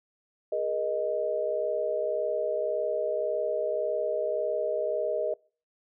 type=chord; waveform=sine; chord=Ab suspended second; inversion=none; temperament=equal with one note detuned; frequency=415.3 / 477.1 / 622.3 Hz; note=Ab4 / Bb4 / Eb5; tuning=0 / +40 / 0 cents; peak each=-33 / -32 / -28 dBFS; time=0.52-5.34 s; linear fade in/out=5 ms; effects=noise-tail reverb RT60 0.4 s tail -25 dB re dry